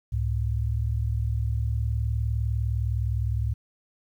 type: tone pair together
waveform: sine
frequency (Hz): 69.3 / 108.96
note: C#2 / A2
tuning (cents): 0 / -16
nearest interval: minor sixth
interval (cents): 784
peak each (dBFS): -26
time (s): 0.12-3.54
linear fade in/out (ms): 10
effects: 10-bit